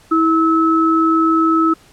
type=tone pair together; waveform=sine; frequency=324.3 / 1297.2 Hz; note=E4 / E6; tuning=-28 / -28 cents; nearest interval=2 octaves; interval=2400 cents; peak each=-13 / -14 dBFS; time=0.11-1.74 s; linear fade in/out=10 ms; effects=pink hiss -48 dBFS RMS until 1.92 s + low-pass 11000 Hz 12 dB/octave